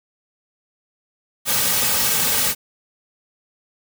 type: noise with comb filter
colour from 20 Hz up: white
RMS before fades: -19 dBFS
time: 1.45-2.55 s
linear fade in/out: 50 ms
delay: 2.9 ms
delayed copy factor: -0.75
effects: none